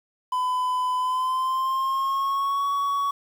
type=tone with pitch glide; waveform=triangle; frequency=1006 to 1122.7 Hz; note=B5 to C#6; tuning=+32 to +22 cents; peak=-20 dBFS; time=0.32-3.11 s; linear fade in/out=5 ms; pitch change=+190 cents; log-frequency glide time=0.97-2.67 s; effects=8-bit